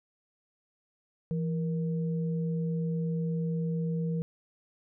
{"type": "tone pair together", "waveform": "sine", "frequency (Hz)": [166.17, 470], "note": ["E3", "A#4"], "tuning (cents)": [14, 14], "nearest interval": "octave + tritone", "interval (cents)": 1800, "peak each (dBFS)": [-28, -38], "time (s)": [1.31, 4.22], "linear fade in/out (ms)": 0, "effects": []}